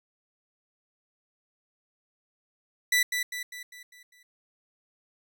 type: tone with echo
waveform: sawtooth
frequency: 1975.5 Hz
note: B6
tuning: in tune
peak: -17 dBFS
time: 2.92-3.03 s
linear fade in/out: 5 ms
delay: 200 ms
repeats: 6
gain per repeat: -6 dB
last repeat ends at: 4.23 s
effects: none